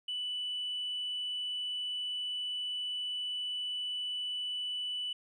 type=tone with hard clipping; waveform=triangle; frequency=2975 Hz; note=F#7; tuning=9 cents sharp; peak=-34 dBFS; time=0.08-5.13 s; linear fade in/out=5 ms; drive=4 dB; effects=resampled to 22050 Hz